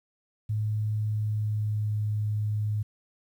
sine tone with pitch glide, 107.1 to 105.81 Hz, A2 to G#2, -46 to +33 cents, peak -25 dBFS, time 0.49-2.83 s, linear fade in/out 10 ms, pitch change -21 cents, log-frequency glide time 0.98-2.03 s, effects 10-bit

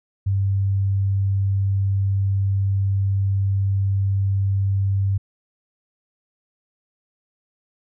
sine tone, 98 Hz, G2, in tune, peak -17 dBFS, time 0.26-5.18 s, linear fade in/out 10 ms, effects none

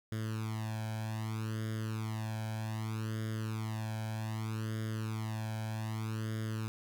sawtooth tone with flanger, 110 Hz, A2, in tune, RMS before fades -37 dBFS, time 0.12-6.68 s, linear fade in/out 0 ms, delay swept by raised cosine 0.59 to 1.27 ms, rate 0.64 Hz, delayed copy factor +0.85, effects none

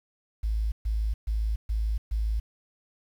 sine tone bursts, 54 Hz, A1, 32 cents flat, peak -24 dBFS, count 5, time 0.43-2.4 s, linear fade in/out 10 ms, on 290 ms, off 130 ms, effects 9-bit

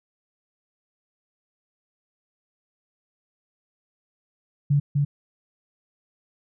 sine tone with echo, 143.3 Hz, D3, 42 cents flat, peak -16 dBFS, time 4.7-4.8 s, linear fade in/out 10 ms, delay 250 ms, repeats 1, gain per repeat -2 dB, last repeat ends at 5.05 s, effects none

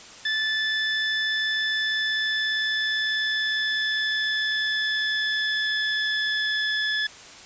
25% pulse tone with pitch glide, 1747 to 1720 Hz, A6 to A6, -13 to -40 cents, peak -19 dBFS, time 0.25-7.07 s, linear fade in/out 5 ms, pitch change -27 cents, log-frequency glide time 1.5-6.73 s, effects white hiss -44 dBFS RMS until 7.45 s + resampled to 16000 Hz

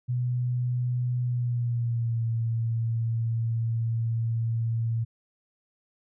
sine tone with pitch glide, 123.47 to 114.54 Hz, B2 to A#2, 0 to -30 cents, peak -24 dBFS, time 0.08-5.05 s, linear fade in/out 20 ms, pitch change -130 cents, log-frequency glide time 1.22-2.25 s, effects none

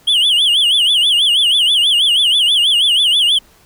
triangle tone with vibrato, 3136 Hz, G7, in tune, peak -8 dBFS, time 0.07-3.39 s, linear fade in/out 10 ms, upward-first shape sine, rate 6.2 Hz, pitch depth 190 cents each way, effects pink hiss -49 dBFS RMS until 3.65 s

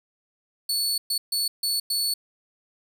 sawtooth tone bursts at uneven times, 4435 Hz, C#8, in tune, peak -20 dBFS, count 5, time 0.69-0.98 / 1.1-1.18 / 1.32-1.48 / 1.63-1.8 / 1.9-2.14 s, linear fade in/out 5 ms, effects none

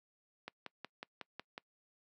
click train, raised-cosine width 0.3 ms, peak -27 dBFS, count 7, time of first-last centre 0.48-1.579 s, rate 5.46 Hz, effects noise-tail reverb RT60 0.1 s tail -24 dB re dry + high-pass 200 Hz 12 dB/octave

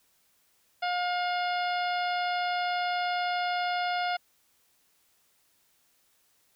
harmonic tone with a mistuned harmonic, 713 Hz, F5, 36 cents sharp, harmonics 1 / 2 / 3 / 4 / 5 / 6 / 7, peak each -28 / -34 / -38 / -40 / -42 / -44 / -45 dBFS, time 0.82-4.17 s, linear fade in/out 10 ms, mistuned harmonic 5, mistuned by -43 cents, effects white hiss -68 dBFS RMS until 6.55 s

